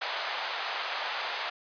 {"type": "band-pass noise", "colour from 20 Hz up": "pink", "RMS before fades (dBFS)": -34, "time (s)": [0.01, 1.5], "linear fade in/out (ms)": 10, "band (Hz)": [660, 4600], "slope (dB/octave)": 24, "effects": ["resampled to 11025 Hz"]}